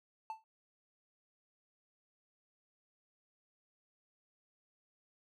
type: tone with exponential decay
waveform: triangle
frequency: 883 Hz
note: A5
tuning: 6 cents sharp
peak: -34 dBFS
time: 0.3-0.44 s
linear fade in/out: 1 ms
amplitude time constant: 29 ms
effects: none